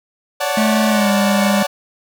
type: chord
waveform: sawtooth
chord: D major seventh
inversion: third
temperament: equal with one note detuned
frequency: 554.4 / 581.6 / 740 / 880 Hz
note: C#5 / D5 / F#5 / A5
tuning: 0 / -17 / 0 / 0 cents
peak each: -20 / -17 / -19 / -22 dBFS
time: 0.4-1.67 s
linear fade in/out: 10 ms
type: tone with pitch glide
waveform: square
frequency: 216.8 to 202.3 Hz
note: A3 to G#3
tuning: -25 to -45 cents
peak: -15 dBFS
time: 0.57-1.63 s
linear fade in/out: 5 ms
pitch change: -120 cents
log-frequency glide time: 0.88-1.1 s
effects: none